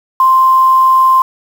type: tone with quantisation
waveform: sine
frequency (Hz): 1046.5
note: C6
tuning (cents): 0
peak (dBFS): -5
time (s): 0.2-1.22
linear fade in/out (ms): 2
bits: 5
effects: none